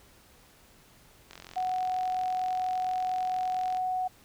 click train, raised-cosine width 0.2 ms, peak -27 dBFS, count 110, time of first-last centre 1.31-3.77 s, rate 44.3 Hz
sine tone, 740 Hz, F#5, in tune, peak -27 dBFS, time 1.56-4.08 s, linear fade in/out 10 ms
effects pink hiss -58 dBFS RMS until 4.24 s

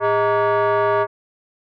sine tone with frequency modulation, 111.2 Hz, A2, 19 cents sharp, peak -13 dBFS, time 0-1.07 s, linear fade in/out 50 ms, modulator 519 Hz, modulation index 2.2, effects tanh soft clip ceiling -12 dBFS

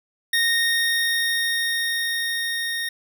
25% pulse tone with level ramp, 1853 Hz, A#6, 11 cents flat, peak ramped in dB -14 to -21 dBFS, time 0.33-2.89 s, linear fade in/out 5 ms, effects none

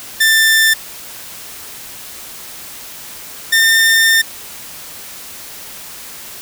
sawtooth tone pair in turn, 1780 / 1805.9 Hz, A6 / A6, +20 / +45 cents, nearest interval unison, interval 25 cents, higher second, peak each -5 dBFS, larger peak neither, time 0.2-0.74 / 3.52-4.22 s, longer second, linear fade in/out 10 ms, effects white hiss -32 dBFS RMS until 6.41 s

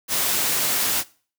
white noise, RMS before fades -22 dBFS, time 0.08-1.04 s, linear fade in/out 50 ms, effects noise-tail reverb RT60 0.4 s tail -20 dB re dry + high-pass 100 Hz 12 dB/octave

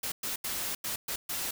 white noise bursts at uneven times, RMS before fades -34 dBFS, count 6, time 0.03-0.12 / 0.23-0.36 / 0.44-0.75 / 0.84-0.96 / 1.08-1.16 / 1.29-1.51 s, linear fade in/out 5 ms, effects none

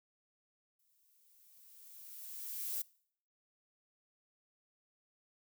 violet noise with exponential growth, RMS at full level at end -37 dBFS, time 0.79-2.82 s, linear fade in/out 5 ms, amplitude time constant 440 ms, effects noise-tail reverb RT60 0.6 s tail -23 dB re dry

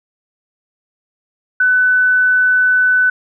sine tone, 1500 Hz, F#6, 23 cents sharp, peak -9 dBFS, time 1.6-3.1 s, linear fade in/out 5 ms, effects none

